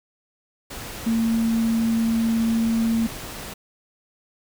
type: tone in noise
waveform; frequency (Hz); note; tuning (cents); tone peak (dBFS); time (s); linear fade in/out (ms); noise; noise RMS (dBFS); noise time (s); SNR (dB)
sine; 227.3; A#3; -43; -18; 1.06-3.07; 10; pink; -35; 0.7-3.54; +14
effects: none